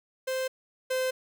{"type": "tone pair in turn", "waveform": "45% pulse", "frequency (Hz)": [521, 516.5], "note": ["C5", "C5"], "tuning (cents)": [-7, -22], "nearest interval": "unison", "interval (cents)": 15, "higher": "first", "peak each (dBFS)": [-28, -26], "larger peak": "second", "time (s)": [[0.27, 0.48], [0.9, 1.11]], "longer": "neither", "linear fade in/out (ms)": 10, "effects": []}